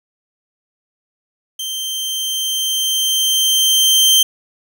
sawtooth tone with level ramp, 3136 Hz, G7, in tune, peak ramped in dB -19 to -5 dBFS, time 1.59-4.23 s, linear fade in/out 5 ms, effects none

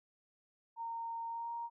sine tone with pitch glide, 921 to 934.4 Hz, A#5 to A#5, -21 to +4 cents, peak -38 dBFS, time 0.76-1.7 s, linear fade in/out 50 ms, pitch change +25 cents, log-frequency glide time 1.28-1.51 s, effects none

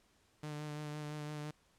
sawtooth tone with vibrato, 150 Hz, D3, 37 cents sharp, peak -37 dBFS, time 0.43-1.51 s, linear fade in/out 5 ms, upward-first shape sine, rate 5.9 Hz, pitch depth 20 cents each way, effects pink hiss -71 dBFS RMS until 1.78 s + low-pass 10000 Hz 12 dB/octave

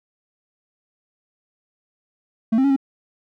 triangle tone with pitch steps, 223.5 / 264.9 / 278.1 / 270.8 Hz, A3 / C4 / C#4 / C#4, +27 / +22 / +6 / -40 cents, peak -12 dBFS, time 2.52-2.764 s, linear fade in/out 10 ms, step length 61 ms, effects none

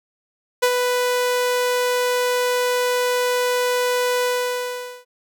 sawtooth tone with ADSR envelope, 495 Hz, B4, 4 cents sharp, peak -9 dBFS, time 0.62-5.05 s, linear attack 14 ms, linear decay 63 ms, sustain -5 dB, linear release 810 ms, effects none

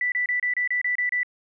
sine tone bursts, 1975.5 Hz, B6, in tune, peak -21 dBFS, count 9, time 0.01-1.232 s, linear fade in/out 2 ms, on 110 ms, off 29 ms, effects none

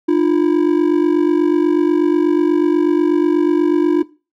triangle ring-modulated tone, 325.5 Hz, E4, 22 cents flat, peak -6 dBFS, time 0.08-4.03 s, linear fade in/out 10 ms, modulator 24.1 Hz, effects noise-tail reverb RT60 0.3 s tail -18 dB re dry

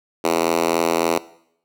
5% pulse tone with high-pass filter, 83.5 Hz, E2, 23 cents sharp, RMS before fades -19 dBFS, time 0.24-1.18 s, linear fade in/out 5 ms, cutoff 350 Hz, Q 1.6, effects noise-tail reverb RT60 0.7 s tail -19 dB re dry

